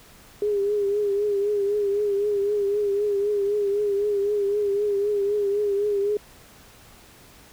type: tone with vibrato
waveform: sine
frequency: 407.5 Hz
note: G#4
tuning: 33 cents flat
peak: -20 dBFS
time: 0.42-6.17 s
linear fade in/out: 2 ms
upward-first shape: triangle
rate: 3.9 Hz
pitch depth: 61 cents each way
effects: pink hiss -50 dBFS RMS until 7.52 s